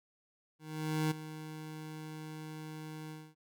25% pulse tone with ADSR envelope, 155.56 Hz, D#3, in tune, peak -25 dBFS, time 0.59-3.35 s, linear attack 520 ms, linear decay 13 ms, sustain -14 dB, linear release 250 ms, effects none

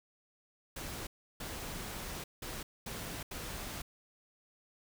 pink noise bursts at uneven times, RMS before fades -42 dBFS, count 5, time 0.76-1.07 / 1.4-2.24 / 2.42-2.63 / 2.86-3.23 / 3.31-3.82 s, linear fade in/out 5 ms, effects none

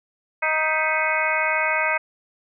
harmonic tone with a mistuned harmonic, 313.1 Hz, D#4, 11 cents sharp, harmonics 2 / 3 / 4 / 5 / 6 / 7 / 8, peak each -27 / -27 / -28 / -26 / -28 / -25 / -28 dBFS, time 0.42-1.98 s, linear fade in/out 10 ms, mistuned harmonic 6, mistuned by +99 cents, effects none

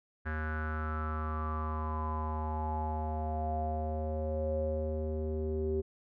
square tone with low-pass filter sweep, 77.78 Hz, D#2, in tune, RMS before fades -34 dBFS, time 0.25-5.82 s, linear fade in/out 20 ms, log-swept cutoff 1600 to 400 Hz, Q 9.2, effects none

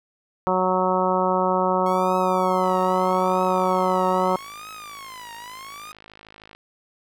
harmonic tone, 185 Hz, F#3, in tune, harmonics 1 / 2 / 3 / 4 / 5 / 6 / 7, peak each -27 / -26 / -24 / -27 / -24 / -27 / -28 dBFS, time 0.47-4.36 s, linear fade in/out 0 ms
sawtooth tone with vibrato, 1090 Hz, C#6, 29 cents flat, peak -33 dBFS, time 1.86-5.92 s, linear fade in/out 2 ms, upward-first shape triangle, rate 0.79 Hz, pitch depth 290 cents each way
click train, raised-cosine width 0.3 ms, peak -28 dBFS, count 209, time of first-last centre 2.64-6.55 s, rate 53.2 Hz
effects none

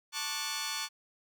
10% pulse chord, D major seventh, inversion second, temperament just, 881 / 1101.2 / 1174.7 / 1468.3 Hz, A5 / C#6 / D6 / F#6, +2 / -12 / 0 / -14 cents, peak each -32 dBFS, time 0.12-0.89 s, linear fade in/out 50 ms, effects none

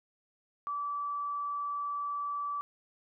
sine tone, 1156 Hz, D6, 28 cents flat, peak -32 dBFS, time 0.67-2.61 s, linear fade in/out 0 ms, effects none

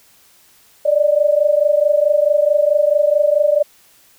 sine tone pair together, 580 / 604.6 Hz, D5 / D#5, -22 / -50 cents, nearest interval minor second, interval 72 cents, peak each -14 dBFS, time 0.85-3.63 s, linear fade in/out 10 ms, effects white hiss -51 dBFS RMS until 4.18 s

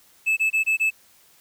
triangle tone bursts, 2614 Hz, E7, 15 cents flat, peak -16 dBFS, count 5, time 0.26-0.906 s, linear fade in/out 20 ms, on 110 ms, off 24 ms, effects white hiss -56 dBFS RMS until 1.4 s

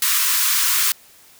white high-pass noise, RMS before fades -18 dBFS, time 0.02-0.92 s, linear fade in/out 2 ms, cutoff 990 Hz, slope 96 dB/octave, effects white hiss -49 dBFS RMS until 1.39 s

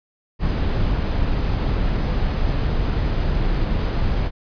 brown noise, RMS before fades -20 dBFS, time 0.39-4.31 s, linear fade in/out 50 ms, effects resampled to 11025 Hz

